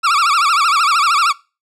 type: tone with vibrato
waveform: 40% pulse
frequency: 1246 Hz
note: D#6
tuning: 2 cents sharp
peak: -10 dBFS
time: 0.03-1.33 s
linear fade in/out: 20 ms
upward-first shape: sine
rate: 13 Hz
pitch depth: 190 cents each way
effects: noise-tail reverb RT60 0.3 s tail -22 dB re dry + low-pass 7000 Hz 12 dB/octave